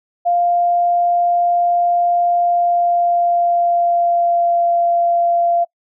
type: tone with pitch glide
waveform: sine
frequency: 698.5 to 689.3 Hz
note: F5 to F5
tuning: 0 to -23 cents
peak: -12 dBFS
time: 0.25-5.65 s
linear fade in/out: 20 ms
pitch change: -23 cents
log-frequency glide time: 2.4-4.65 s
effects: noise-tail reverb RT60 0.1 s tail -24 dB re dry